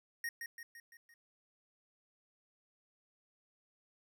square tone with echo, 1864.7 Hz, A#6, in tune, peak -37 dBFS, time 0.24-0.29 s, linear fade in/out 2 ms, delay 170 ms, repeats 5, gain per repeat -5 dB, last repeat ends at 1.14 s, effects 13-bit

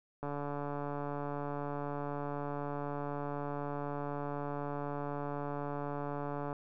click train, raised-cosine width 1 ms, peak -25 dBFS, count 908, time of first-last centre 0.23-6.529 s, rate 144 Hz, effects none

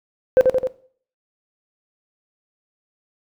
sine tone with echo, 515 Hz, C5, 28 cents flat, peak -6 dBFS, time 0.37-0.41 s, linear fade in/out 0 ms, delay 87 ms, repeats 3, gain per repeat -4 dB, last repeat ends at 0.671 s, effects noise-tail reverb RT60 0.5 s tail -17 dB re dry + tanh soft clip ceiling -6 dBFS

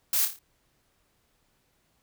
blue noise with echo, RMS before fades -25 dBFS, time 0.13-0.25 s, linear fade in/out 2 ms, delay 28 ms, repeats 5, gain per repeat -6 dB, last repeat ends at 0.39 s, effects pink hiss -70 dBFS RMS until 2.02 s

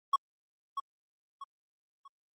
triangle tone with echo, 1108.7 Hz, C#6, in tune, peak -20 dBFS, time 0.13-0.16 s, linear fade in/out 5 ms, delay 640 ms, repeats 3, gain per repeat -9 dB, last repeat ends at 2.08 s, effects Opus 32 kbps

